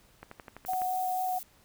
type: click train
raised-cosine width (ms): 0.5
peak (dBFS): -28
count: 8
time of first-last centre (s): 0.23-0.818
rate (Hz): 11.9
type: noise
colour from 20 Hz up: violet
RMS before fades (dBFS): -42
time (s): 0.66-1.43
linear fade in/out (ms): 0
type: tone with vibrato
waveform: sine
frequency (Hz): 739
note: F#5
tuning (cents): -2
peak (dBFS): -28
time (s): 0.68-1.39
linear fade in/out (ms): 10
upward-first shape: sine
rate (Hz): 4.2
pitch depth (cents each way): 9
effects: pink hiss -62 dBFS RMS until 1.64 s